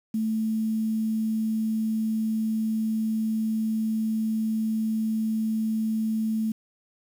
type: tone with quantisation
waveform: sine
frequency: 220 Hz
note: A3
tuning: in tune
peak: -23 dBFS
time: 0.14-6.52 s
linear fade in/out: 5 ms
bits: 8
effects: none